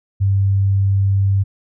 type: tone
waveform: sine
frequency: 98.1 Hz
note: G2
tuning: 2 cents sharp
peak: -12 dBFS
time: 0.2-1.44 s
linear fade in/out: 20 ms
effects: none